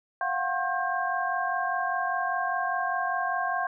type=tone cluster; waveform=sine; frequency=699 / 744 / 1075 / 1592 Hz; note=F5 / F#5 / C6 / G6; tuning=+1 / +9 / +47 / +26 cents; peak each=-31 dBFS; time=0.21-3.67 s; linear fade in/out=2 ms; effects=none